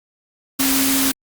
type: tone in noise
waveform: sine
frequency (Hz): 269.4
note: C#4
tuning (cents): -49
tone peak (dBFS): -19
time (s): 0.59-1.12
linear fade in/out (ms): 10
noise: white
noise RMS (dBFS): -19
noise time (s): 0.59-1.12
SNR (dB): -3
effects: Opus 48 kbps